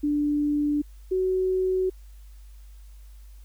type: tone pair in turn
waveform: sine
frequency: 293.7 / 373.1 Hz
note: D4 / F#4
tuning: 0 / +14 cents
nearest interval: major third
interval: 414 cents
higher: second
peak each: -21 dBFS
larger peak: neither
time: 0.03-0.82 / 1.11-1.9 s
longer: neither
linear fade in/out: 10 ms
effects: added 50 Hz sine -43 dBFS peak until 3.44 s + white hiss -62 dBFS RMS until 3.44 s